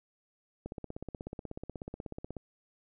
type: click train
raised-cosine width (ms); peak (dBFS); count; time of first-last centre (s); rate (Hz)
2; -26; 29; 0.66-2.367; 16.4
effects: none